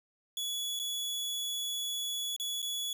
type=tone with dropouts; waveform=sawtooth; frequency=3395 Hz; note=G#7; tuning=37 cents sharp; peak=-30 dBFS; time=0.37-2.93 s; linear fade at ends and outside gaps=2 ms; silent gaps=0.792-0.797 / 2.364-2.398 / 2.619-2.626 s; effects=none